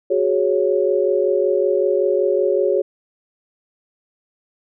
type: chord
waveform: sine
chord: F# suspended second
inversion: none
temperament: equal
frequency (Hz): 370 / 415.3 / 554.4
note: F#4 / G#4 / C#5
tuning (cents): 0 / 0 / 0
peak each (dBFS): -19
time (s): 0.1-2.82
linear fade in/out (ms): 10
effects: none